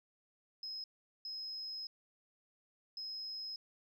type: tone bursts at uneven times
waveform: sine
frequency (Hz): 5120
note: D#8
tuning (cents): +49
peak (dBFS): -40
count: 3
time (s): 0.63-0.84 / 1.25-1.87 / 2.97-3.56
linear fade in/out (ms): 2
effects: tanh soft clip ceiling -36 dBFS